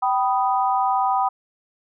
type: chord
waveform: sine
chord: G augmented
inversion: none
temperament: equal with one note detuned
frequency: 774.1 / 987.8 / 1244.5 Hz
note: G5 / B5 / D#6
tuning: -22 / 0 / 0 cents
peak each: -20 / -22 / -25 dBFS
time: 0.02-1.29 s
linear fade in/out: 10 ms
effects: none